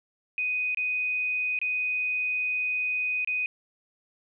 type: tone with dropouts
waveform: sine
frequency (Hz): 2495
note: D#7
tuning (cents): +4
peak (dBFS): -25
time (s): 0.38-3.46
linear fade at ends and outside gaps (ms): 1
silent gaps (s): 0.747-0.772 / 1.589-1.615 / 3.247-3.274
effects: none